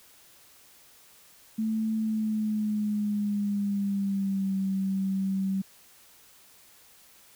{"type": "tone with pitch glide", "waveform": "sine", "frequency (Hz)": [220, 192.63], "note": ["A3", "G3"], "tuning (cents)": [0, -30], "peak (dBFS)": -25, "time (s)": [1.58, 5.62], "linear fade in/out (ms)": 10, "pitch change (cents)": -230, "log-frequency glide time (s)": [1.96, 4.55], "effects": ["white hiss -56 dBFS RMS until 7.35 s"]}